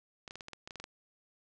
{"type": "clicks", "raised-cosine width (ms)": 0.2, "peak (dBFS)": -27, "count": 11, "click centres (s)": [0.278, 0.309, 0.356, 0.408, 0.484, 0.533, 0.675, 0.708, 0.757, 0.8, 0.841], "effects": ["resampled to 22050 Hz"]}